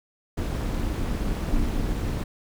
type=noise with amplitude modulation; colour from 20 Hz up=brown; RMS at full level=-23 dBFS; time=0.37-2.24 s; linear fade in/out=10 ms; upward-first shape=sine; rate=260 Hz; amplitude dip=65%; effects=none